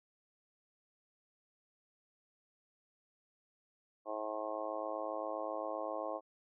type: harmonic tone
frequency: 107.6 Hz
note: A2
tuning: 38 cents flat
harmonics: 3 / 4 / 5 / 6 / 7 / 8 / 9 / 10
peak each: -47 / -49 / -42 / -42 / -46 / -48 / -52 / -45 dBFS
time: 4.05-6.21 s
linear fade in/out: 50 ms
effects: none